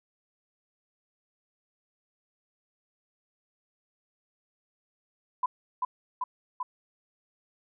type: tone with echo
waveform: sine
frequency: 1002 Hz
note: B5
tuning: 25 cents sharp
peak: -23 dBFS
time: 5.43-5.46 s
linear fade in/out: 5 ms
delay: 390 ms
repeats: 3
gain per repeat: -2 dB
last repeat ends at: 6.63 s
effects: none